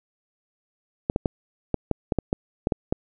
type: clicks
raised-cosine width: 2 ms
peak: -8 dBFS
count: 11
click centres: 1.099 / 1.161 / 1.258 / 1.743 / 1.913 / 2.122 / 2.187 / 2.329 / 2.671 / 2.722 / 2.925 s
effects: none